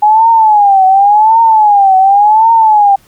sine tone with vibrato, 832 Hz, G#5, 3 cents sharp, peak -3 dBFS, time 0.02-2.96 s, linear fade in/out 10 ms, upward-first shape triangle, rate 0.9 Hz, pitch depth 180 cents each way, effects pink hiss -47 dBFS RMS until 3.07 s

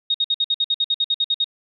sine tone bursts, 3729 Hz, A#7, in tune, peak -16 dBFS, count 14, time 0.1-1.444 s, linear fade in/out 5 ms, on 44 ms, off 56 ms, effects none

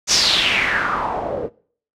white noise with low-pass filter sweep, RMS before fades -19 dBFS, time 0.07-1.5 s, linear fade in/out 50 ms, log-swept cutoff 6200 to 420 Hz, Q 4.5, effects noise-tail reverb RT60 0.5 s tail -22 dB re dry

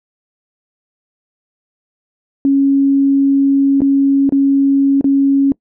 sine tone with dropouts, 275.8 Hz, C#4, 9 cents flat, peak -8 dBFS, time 2.45-5.52 s, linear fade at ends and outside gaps 1 ms, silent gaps 3.806-3.818 / 4.293-4.323 / 5.011-5.043 s, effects noise-tail reverb RT60 0.1 s tail -23 dB re dry

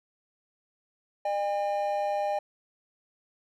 triangle tone pair together, 605 / 806.9 Hz, D#5 / G5, -49 / +50 cents, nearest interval perfect fourth, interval 499 cents, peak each -27 dBFS, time 1.25-2.39 s, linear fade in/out 5 ms, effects none

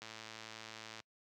click train, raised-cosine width 0.2 ms, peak -30 dBFS, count 110, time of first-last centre 0.02-1.002 s, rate 111 Hz, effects noise-tail reverb RT60 0.1 s tail -26 dB re dry + high-pass 80 Hz 12 dB/octave

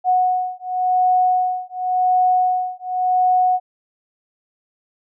sine beating tone pair, 734 / 734.91 Hz, F#5 / F#5, -14 / -12 cents, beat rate 0.91 Hz, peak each -18 dBFS, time 0.04-3.6 s, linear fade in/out 50 ms, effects none

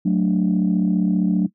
sine chord, D major, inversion first, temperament equal, 185 / 220 / 293.7 Hz, F#3 / A3 / D4, 0 / 0 / 0 cents, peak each -16 / -21 / -21 dBFS, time 0.05-1.47 s, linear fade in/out 10 ms, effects noise-tail reverb RT60 0.1 s tail -17 dB re dry + tanh soft clip ceiling -9 dBFS

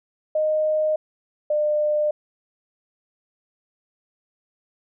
sine tone pair in turn, 618 / 600.8 Hz, D#5 / D5, -12 / +39 cents, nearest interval unison, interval 49 cents, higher first, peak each -18 dBFS, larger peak neither, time 0.35-0.96 / 1.5-2.11 s, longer neither, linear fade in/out 5 ms, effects none

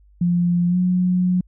sine tone with pitch glide, 174.61 to 181.29 Hz, F3 to F#3, 0 to -35 cents, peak -15 dBFS, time 0.21-1.41 s, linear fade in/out 5 ms, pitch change +65 cents, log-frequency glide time 0.68-0.77 s, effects added 50 Hz sine -49 dBFS peak until 1.47 s

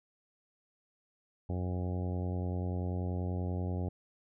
harmonic tone, 90.3 Hz, F#2, 42 cents flat, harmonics 1 / 2 / 3 / 4 / 5 / 6 / 7 / 8 / 9, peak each -33 / -39 / -43 / -45 / -47 / -49 / -50 / -51 / -52 dBFS, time 1.49-3.89 s, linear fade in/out 5 ms, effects none

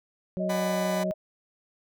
harmonic tone, 185 Hz, F#3, in tune, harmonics 1 / 2 / 3, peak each -29 / -37 / -37 dBFS, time 0.37-1.11 s, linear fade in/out 0 ms
sine tone, 624 Hz, D#5, 5 cents sharp, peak -28 dBFS, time 0.39-1.14 s, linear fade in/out 20 ms
sawtooth chord, G# half-diminished seventh, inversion second, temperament just, 598 / 747.5 / 830.6 / 996.7 Hz, D5 / F#5 / G#5 / B5, +31 / +17 / 0 / +16 cents, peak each -33 / -34 / -37 / -31 dBFS, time 0.49-1.04 s, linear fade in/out 10 ms
effects none

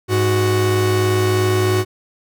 45% pulse tone pair together, 103.2 / 370 Hz, G#2 / F#4, -10 / 0 cents, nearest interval octave + minor seventh, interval 2210 cents, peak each -17 dBFS, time 0.08-1.85 s, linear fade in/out 50 ms, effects none

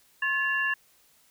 sine tone cluster, 1067 / 1721 / 2767 Hz, C6 / A6 / F7, +34 / -39 / -17 cents, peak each -34 / -25 / -32 dBFS, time 0.22-0.74 s, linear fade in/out 5 ms, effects white hiss -62 dBFS RMS until 1.3 s

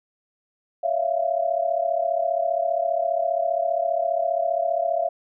sine tone cluster, 563 / 659 / 694 Hz, C#5 / E5 / F5, +27 / -1 / -11 cents, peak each -30 / -23 / -24 dBFS, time 0.83-5.09 s, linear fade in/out 10 ms, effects none

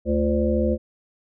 harmonic tone with a mistuned harmonic, 73.42 Hz, D2, in tune, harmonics 1 / 3 / 5 / 7 / 8, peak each -24 / -23 / -26 / -24 / -29 dBFS, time 0.05-0.78 s, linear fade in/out 50 ms, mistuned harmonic 5, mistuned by -100 cents, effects none

